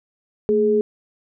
sine tone pair together, 222.1 / 420.4 Hz, A3 / G#4, +16 / +21 cents, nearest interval major seventh, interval 1105 cents, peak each -22 / -15 dBFS, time 0.49-0.81 s, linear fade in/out 0 ms, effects none

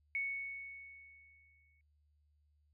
sine tone with exponential decay, 2217 Hz, C#7, in tune, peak -33 dBFS, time 0.15-1.81 s, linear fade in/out 1 ms, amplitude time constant 360 ms, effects added 74 Hz sine -70 dBFS peak until 2.73 s

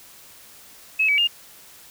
sine tone with pitch steps, 2580 / 2285 / 2821 Hz, E7 / D7 / F7, -38 / -48 / +17 cents, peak -16 dBFS, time 0.99-1.275 s, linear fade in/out 10 ms, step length 95 ms, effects white hiss -47 dBFS RMS until 1.9 s

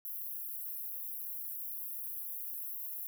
white high-pass noise, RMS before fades -41 dBFS, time 0.05-3.07 s, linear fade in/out 0 ms, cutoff 11000 Hz, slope 96 dB/octave, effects none

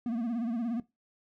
triangle tone with vibrato, 233.1 Hz, A#3, in tune, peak -27 dBFS, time 0.06-0.8 s, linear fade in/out 2 ms, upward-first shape sine, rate 17 Hz, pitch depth 96 cents each way, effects noise-tail reverb RT60 0.2 s tail -17 dB re dry

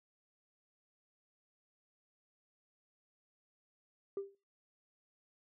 sine tone with exponential decay, 395.5 Hz, G4, 15 cents sharp, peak -31 dBFS, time 4.17-4.35 s, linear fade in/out 2 ms, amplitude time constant 39 ms, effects noise-tail reverb RT60 0.3 s tail -22 dB re dry + tanh soft clip ceiling -33 dBFS

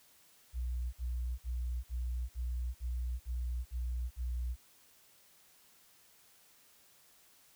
sine tone bursts, 61 Hz, B1, 21 cents flat, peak -32 dBFS, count 9, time 0.53-4.562 s, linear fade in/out 50 ms, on 400 ms, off 54 ms, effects tanh soft clip ceiling -30 dBFS + white hiss -64 dBFS RMS until 7.55 s

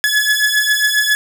sawtooth beating tone pair, 1700 / 1707.4 Hz, G#6 / G#6, +40 / +47 cents, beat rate 7.4 Hz, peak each -12 dBFS, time 0.04-1.15 s, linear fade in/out 0 ms, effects none

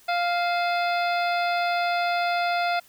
harmonic tone with a mistuned harmonic, 698.5 Hz, F5, in tune, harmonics 1 / 2 / 3 / 4 / 5 / 6 / 7, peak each -23 / -29 / -33 / -35 / -37 / -39 / -40 dBFS, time 0.08-2.8 s, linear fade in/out 10 ms, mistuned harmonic 4, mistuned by -140 cents, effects white hiss -55 dBFS RMS until 2.88 s

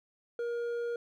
sine tone with hard clipping, 473 Hz, A#4, 25 cents sharp, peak -33 dBFS, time 0.39-0.96 s, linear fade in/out 2 ms, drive 5 dB, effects none

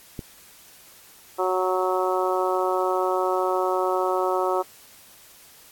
click, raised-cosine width 3 ms, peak -18 dBFS, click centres 0.192 s
harmonic tone, 185 Hz, F#3, in tune, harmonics 2 / 3 / 4 / 5 / 6 / 7, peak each -25 / -27 / -28 / -29 / -30 / -30 dBFS, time 1.38-4.63 s, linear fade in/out 20 ms
effects white hiss -50 dBFS RMS until 5.71 s + AAC 64 kbps

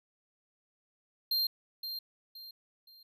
square tone with echo, 4186 Hz, C8, in tune, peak -28 dBFS, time 1.31-1.47 s, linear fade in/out 5 ms, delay 520 ms, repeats 3, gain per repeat -9 dB, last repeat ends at 3.03 s, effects none

